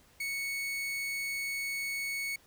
40% pulse tone, 2217 Hz, C#7, in tune, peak -32 dBFS, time 0.2-2.36 s, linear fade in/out 5 ms, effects pink hiss -62 dBFS RMS until 2.46 s

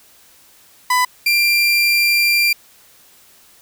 30% pulse tone pair in turn, 999 / 2376 Hz, B5 / D7, +20 / +20 cents, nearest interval octave + minor third, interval 1500 cents, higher second, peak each -10 dBFS, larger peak neither, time 0.9-1.05 / 1.26-2.53 s, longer second, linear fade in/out 5 ms, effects white hiss -49 dBFS RMS until 3.61 s

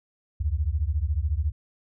sine beating tone pair, 69.3 / 83.3 Hz, C#2 / E2, 0 / +19 cents, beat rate 14 Hz, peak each -25 / -26 dBFS, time 0.4-1.52 s, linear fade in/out 10 ms, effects none

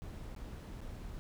brown noise with dropouts, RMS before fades -45 dBFS, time 0.02-1.19 s, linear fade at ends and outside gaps 0 ms, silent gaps 0.349-0.363 / 0.806-0.814 s, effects none

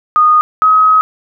sine tone pair in turn, 1233 / 1269.9 Hz, D#6 / D#6, -16 / +35 cents, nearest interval minor second, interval 51 cents, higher second, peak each -5 dBFS, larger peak neither, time 0.16-0.41 / 0.62-1.01 s, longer second, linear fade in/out 0 ms, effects none

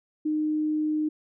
sine tone, 306.5 Hz, D#4, 26 cents flat, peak -23 dBFS, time 0.25-1.09 s, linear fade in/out 10 ms, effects none

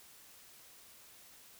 silence, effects white hiss -58 dBFS RMS until 1.59 s

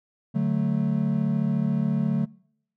triangle chord, D major, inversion none, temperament equal with one note detuned, 146.83 / 185.75 / 220 Hz, D3 / F#3 / A3, 0 / +7 / 0 cents, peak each -24 dBFS, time 0.34-2.26 s, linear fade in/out 20 ms, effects noise-tail reverb RT60 0.7 s tail -25 dB re dry

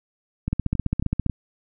two click trains, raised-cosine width 5 ms, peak -9 / -12 dBFS, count 12 / 4, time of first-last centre 0.53-1.263 / 0.48-1.297 s, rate 15 / 3.67 Hz, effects none

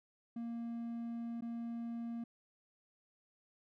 triangle tone with dropouts, 233.1 Hz, A#3, in tune, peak -37 dBFS, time 0.36-2.24 s, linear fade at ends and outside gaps 5 ms, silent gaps 1.409-1.421 s, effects none

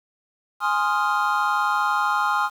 triangle chord, F minor seventh, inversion first, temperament equal, 830.6 / 1046.5 / 1244.5 / 1396.9 Hz, Ab5 / C6 / Eb6 / F6, 0 / 0 / 0 / 0 cents, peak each -23 dBFS, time 0.6-2.5 s, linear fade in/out 50 ms, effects 8-bit

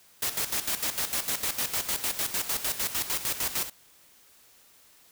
white noise with tremolo, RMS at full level -28 dBFS, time 0.22-3.7 s, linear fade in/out 5 ms, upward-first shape square, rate 6.6 Hz, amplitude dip 70%, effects white hiss -58 dBFS RMS until 5.11 s

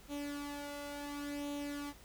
sawtooth tone with flanger, 288 Hz, D4, 34 cents flat, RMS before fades -42 dBFS, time 0.08-1.94 s, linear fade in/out 50 ms, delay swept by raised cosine 0.29 to 1.49 ms, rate 0.7 Hz, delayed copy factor +0.6, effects added 50 Hz sine -59 dBFS peak until 2.04 s + pink hiss -59 dBFS RMS until 2.04 s

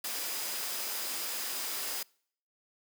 sine tone in noise, 4951 Hz, D#8, 9 cents flat, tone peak -45 dBFS, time 0.04-2.03 s, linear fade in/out 5 ms, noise white, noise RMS -36 dBFS, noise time 0.04-2.03 s, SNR -12 dB, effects noise-tail reverb RT60 0.6 s tail -26 dB re dry + high-pass 300 Hz 12 dB/octave

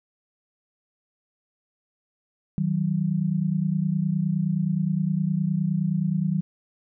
sine tone pair together, 158.26 / 187.9 Hz, D#3 / F#3, +30 / +27 cents, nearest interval minor third, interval 297 cents, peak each -24 dBFS, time 2.58-6.41 s, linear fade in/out 0 ms, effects none

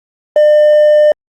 sine tone with hard clipping, 601 Hz, D5, 40 cents sharp, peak -5 dBFS, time 0.36-1.12 s, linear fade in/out 2 ms, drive 2 dB, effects Opus 32 kbps

